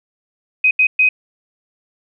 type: tone bursts at uneven times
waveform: sine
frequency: 2514 Hz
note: D#7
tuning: 17 cents sharp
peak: -9 dBFS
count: 3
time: 0.64-0.71 / 0.79-0.87 / 0.99-1.09 s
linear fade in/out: 5 ms
effects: none